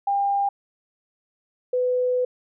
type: tone pair in turn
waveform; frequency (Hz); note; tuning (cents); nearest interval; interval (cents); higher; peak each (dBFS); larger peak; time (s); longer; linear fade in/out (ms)
sine; 800 / 500.2; G5 / B4; +35 / +22; minor sixth; 813; first; -19 / -19; neither; 0.07-0.49 / 1.73-2.25; second; 5
effects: none